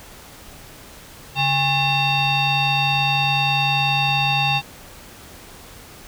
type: tone with frequency modulation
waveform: sine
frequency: 1760 Hz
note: A6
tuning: in tune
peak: -16 dBFS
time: 1.35-4.62 s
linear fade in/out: 50 ms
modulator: 950 Hz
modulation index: 2.2
effects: pink hiss -42 dBFS RMS until 6.07 s